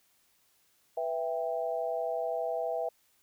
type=chord; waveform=sine; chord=E minor; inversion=second; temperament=just; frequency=494.4 / 659.3 / 791.1 Hz; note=B4 / E5 / G5; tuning=+2 / 0 / +16 cents; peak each=-35 / -32 / -37 dBFS; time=0.97-2.89 s; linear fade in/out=5 ms; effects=white hiss -69 dBFS RMS until 3.22 s